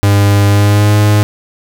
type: tone with pitch glide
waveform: 45% pulse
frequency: 101.2 to 104.65 Hz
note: G#2 to G#2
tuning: -44 to +14 cents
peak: -6 dBFS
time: 0.03-1.23 s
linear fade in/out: 0 ms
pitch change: +58 cents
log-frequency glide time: 0.46-0.95 s
effects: none